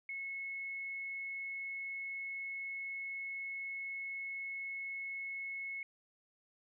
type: tone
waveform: sine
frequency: 2188 Hz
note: C#7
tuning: 23 cents flat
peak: -39 dBFS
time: 0.09-5.83 s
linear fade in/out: 2 ms
effects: none